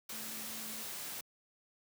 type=tone in noise; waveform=sine; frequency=220 Hz; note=A3; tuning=in tune; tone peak=-52 dBFS; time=0.12-0.83 s; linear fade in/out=5 ms; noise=white; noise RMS=-43 dBFS; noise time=0.09-1.21 s; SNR=-12 dB; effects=high-pass 100 Hz 12 dB/octave